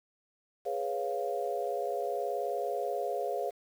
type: chord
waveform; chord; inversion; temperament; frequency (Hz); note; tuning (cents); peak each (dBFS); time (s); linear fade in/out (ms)
sine; C# dominant seventh; second; equal; 415.3 / 493.9 / 554.4 / 698.5; G#4 / B4 / C#5 / E#5; 0 / 0 / 0 / 0; -36 / -37 / -36 / -35; 0.65-3.51; 20
effects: 9-bit